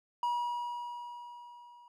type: tone with level ramp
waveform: triangle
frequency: 962 Hz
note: B5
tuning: 46 cents flat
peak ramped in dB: -26 to -52 dBFS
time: 0.23-1.88 s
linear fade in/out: 2 ms
effects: none